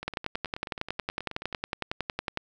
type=two click trains; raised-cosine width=0.3 ms; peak=-21 / -13 dBFS; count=15 / 26; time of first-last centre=0.03-1.527 / 0.08-2.374 s; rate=9.35 / 10.9 Hz; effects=none